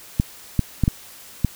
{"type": "clicks", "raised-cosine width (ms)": 5, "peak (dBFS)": -4, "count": 5, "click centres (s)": [0.199, 0.593, 0.837, 0.879, 1.447], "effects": ["white hiss -43 dBFS RMS until 1.55 s"]}